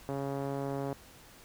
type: tone with low-pass filter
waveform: 5% pulse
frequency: 138.59 Hz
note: C#3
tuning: in tune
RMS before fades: -35 dBFS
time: 0.09-0.93 s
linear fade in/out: 0 ms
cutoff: 570 Hz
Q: 0.82
effects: pink hiss -55 dBFS RMS until 1.44 s